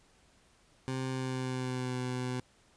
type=tone with pitch glide; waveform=20% pulse; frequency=130.81 to 126.14 Hz; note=C3 to B2; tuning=0 to +37 cents; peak=-28 dBFS; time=0.88-2.4 s; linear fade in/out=0 ms; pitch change=-63 cents; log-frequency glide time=1.1-1.97 s; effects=pink hiss -65 dBFS RMS until 2.76 s + resampled to 22050 Hz